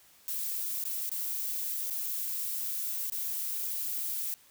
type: noise with dropouts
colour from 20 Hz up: violet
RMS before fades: -34 dBFS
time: 0.28-4.34 s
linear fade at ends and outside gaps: 0 ms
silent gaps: 0.839-0.853 / 1.093-1.116 / 1.9-1.907 / 3.099-3.122 s
effects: white hiss -60 dBFS RMS until 4.5 s